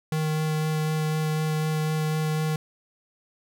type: tone with vibrato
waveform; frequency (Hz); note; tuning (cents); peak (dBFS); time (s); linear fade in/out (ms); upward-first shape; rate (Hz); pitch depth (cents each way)
square; 155.56; D#3; 0; -24; 0.12-2.56; 2; sine; 4; 9
effects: none